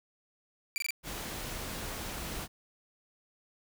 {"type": "tone bursts", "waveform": "sawtooth", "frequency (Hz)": 2346, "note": "D7", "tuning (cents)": -2, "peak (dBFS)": -27, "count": 4, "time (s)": [0.76, 0.906], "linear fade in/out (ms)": 0, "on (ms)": 20, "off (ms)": 22}
{"type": "noise", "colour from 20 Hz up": "pink", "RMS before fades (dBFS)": -39, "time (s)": [1.03, 2.48], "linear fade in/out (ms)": 50}
{"effects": []}